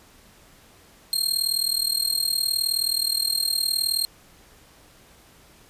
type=tone with amplitude modulation; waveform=sawtooth; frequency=4213 Hz; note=C8; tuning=11 cents sharp; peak=-15 dBFS; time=1.13-4.05 s; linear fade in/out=0 ms; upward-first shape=sine; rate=39.2 Hz; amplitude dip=85%; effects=pink hiss -53 dBFS RMS until 5.69 s + resampled to 32000 Hz